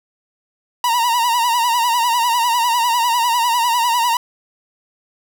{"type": "tone with vibrato", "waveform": "45% pulse", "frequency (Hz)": 950, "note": "A#5", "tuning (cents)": 33, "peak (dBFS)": -14, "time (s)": [0.84, 4.17], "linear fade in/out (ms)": 2, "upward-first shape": "sine", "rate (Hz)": 10, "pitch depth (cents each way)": 77, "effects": []}